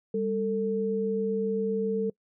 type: tone pair together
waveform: sine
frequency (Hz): 198.76 / 446.2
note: G3 / A4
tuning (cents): +24 / +24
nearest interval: octave + major second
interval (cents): 1400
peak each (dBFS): -30 / -26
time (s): 0.14-2.1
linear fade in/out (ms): 5
effects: noise-tail reverb RT60 0.1 s tail -24 dB re dry